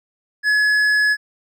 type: tone with hard clipping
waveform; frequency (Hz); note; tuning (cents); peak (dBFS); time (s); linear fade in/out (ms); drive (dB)
triangle; 1697; G#6; +37; -15; 0.43-1.17; 50; 10
effects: none